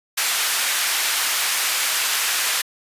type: high-pass noise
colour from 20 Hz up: pink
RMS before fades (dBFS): -21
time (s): 0.17-2.62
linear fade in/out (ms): 10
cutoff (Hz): 1500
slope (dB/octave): 12
effects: resampled to 32000 Hz